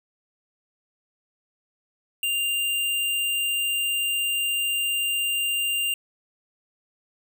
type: tone with sample-and-hold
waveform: sine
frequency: 2794 Hz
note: F7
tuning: in tune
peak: -22 dBFS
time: 2.23-5.94 s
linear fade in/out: 2 ms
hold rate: 11025 Hz
effects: none